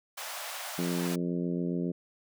pink high-pass noise, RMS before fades -39 dBFS, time 0.17-1.16 s, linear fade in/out 10 ms, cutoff 590 Hz, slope 48 dB/octave
harmonic tone, 87.31 Hz, F2, in tune, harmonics 2 / 3 / 4 / 5 / 6 / 7, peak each -31 / -34 / -36 / -40 / -45 / -47 dBFS, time 0.78-1.92 s, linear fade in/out 10 ms
effects none

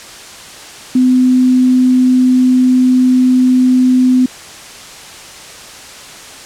sine tone, 254 Hz, B3, 49 cents sharp, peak -6 dBFS, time 0.95-4.26 s, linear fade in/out 5 ms, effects white hiss -32 dBFS RMS until 6.45 s + low-pass 8000 Hz 12 dB/octave

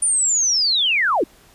sine linear sweep, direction down, 9397 to 256.6 Hz, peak -15 dBFS, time 0.02-1.24 s, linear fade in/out 5 ms, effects pink hiss -51 dBFS RMS until 1.54 s + resampled to 32000 Hz

